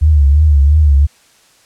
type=tone with vibrato; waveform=sine; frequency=73.42 Hz; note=D2; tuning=in tune; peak=-5 dBFS; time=0.01-1.07 s; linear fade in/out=20 ms; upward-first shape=triangle; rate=2.9 Hz; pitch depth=120 cents each way; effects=white hiss -49 dBFS RMS until 1.65 s + low-pass 9000 Hz 12 dB/octave